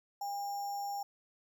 sine tone with sample-and-hold, 806 Hz, G5, 48 cents sharp, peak -35 dBFS, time 0.21-1.03 s, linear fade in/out 5 ms, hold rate 6300 Hz, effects none

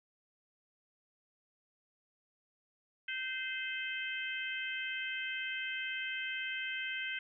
harmonic tone, 518 Hz, C5, 17 cents flat, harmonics 3 / 4 / 5 / 6, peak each -40 / -41 / -42 / -43 dBFS, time 3.08-7.19 s, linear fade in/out 5 ms, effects none

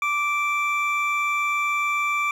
triangle tone pair together, 1171 / 2342 Hz, D6 / D7, -5 / -5 cents, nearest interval octave, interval 1200 cents, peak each -22 dBFS, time 0.02-2.31 s, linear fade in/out 2 ms, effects none

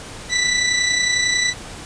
20% pulse tone with amplitude modulation, 1975.5 Hz, B6, in tune, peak -9 dBFS, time 0.29-1.54 s, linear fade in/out 50 ms, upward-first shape sine, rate 31 Hz, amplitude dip 45%, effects pink hiss -35 dBFS RMS until 1.85 s + resampled to 22050 Hz

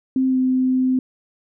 sine tone with pitch glide, 261.6 to 257.6 Hz, C4 to C4, 0 to -27 cents, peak -15 dBFS, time 0.16-0.99 s, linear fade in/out 2 ms, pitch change -27 cents, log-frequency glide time 0.27-0.38 s, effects none

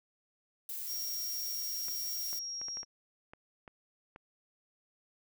violet noise, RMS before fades -40 dBFS, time 0.69-2.39 s, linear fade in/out 2 ms
sine tone, 5600 Hz, F8, 4 cents sharp, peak -37 dBFS, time 0.86-2.85 s, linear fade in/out 50 ms
clicks, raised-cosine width 0.5 ms, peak -34 dBFS, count 9, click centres 1.884 / 2.33 / 2.615 / 2.684 / 2.771 / 2.831 / 3.335 / 3.678 / 4.161 s
effects none

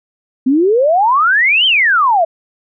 sine exponential two-way sweep, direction up then down, 248.7 to 3200 to 632 Hz, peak -8 dBFS, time 0.46-2.25 s, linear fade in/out 10 ms, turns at 1.66 s, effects none

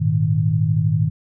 sine chord, Ab suspended second, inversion none, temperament equal, 103.83 / 116.54 / 155.56 Hz, Ab2 / Bb2 / Eb3, 0 / 0 / 0 cents, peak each -20 / -21 / -18 dBFS, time 0-1.1 s, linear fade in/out 20 ms, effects none

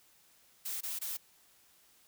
blue noise bursts, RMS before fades -38 dBFS, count 3, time 0.65-1.172 s, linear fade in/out 10 ms, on 160 ms, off 21 ms, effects white hiss -65 dBFS RMS until 2.07 s

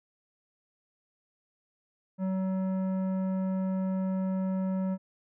sine tone with tanh clipping, 188.8 Hz, F#3, 35 cents sharp, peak -29 dBFS, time 2.18-4.98 s, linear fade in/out 50 ms, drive 12 dB, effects none

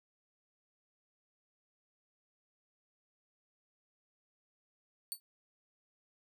5% pulse tone with exponential decay, 4487 Hz, C#8, 20 cents sharp, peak -26 dBFS, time 5.12-5.2 s, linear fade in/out 0 ms, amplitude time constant 17 ms, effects none

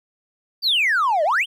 triangle exponential two-way sweep, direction down then up, 4800 to 578 to 3319 Hz, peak -13 dBFS, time 0.62-1.46 s, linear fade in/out 50 ms, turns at 1.24 s, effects tanh soft clip ceiling -12 dBFS

